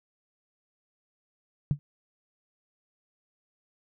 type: tone with exponential decay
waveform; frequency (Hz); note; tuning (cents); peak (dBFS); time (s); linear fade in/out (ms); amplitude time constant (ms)
sine; 144.3; D3; -30; -17; 1.71-1.79; 0; 17
effects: none